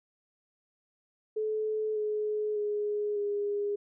sine tone with pitch steps, 431.9 / 424.2 / 416.7 / 409.3 Hz, A4 / G#4 / G#4 / G#4, -32 / +37 / +6 / -25 cents, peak -28 dBFS, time 1.36-3.76 s, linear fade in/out 10 ms, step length 600 ms, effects none

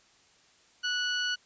20% pulse tone, 1473 Hz, F#6, 8 cents flat, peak -23 dBFS, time 0.83-1.36 s, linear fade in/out 20 ms, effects white hiss -62 dBFS RMS until 1.45 s + resampled to 16000 Hz

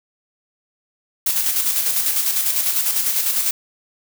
blue noise with tremolo, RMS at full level -18 dBFS, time 1.26-3.51 s, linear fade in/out 5 ms, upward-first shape square, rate 10 Hz, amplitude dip 40%, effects none

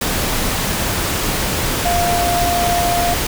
sine tone in noise, 698.5 Hz, F5, in tune, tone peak -16 dBFS, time 1.85-3.14 s, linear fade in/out 5 ms, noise pink, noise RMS -19 dBFS, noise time 0.01-3.27 s, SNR 0 dB, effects none

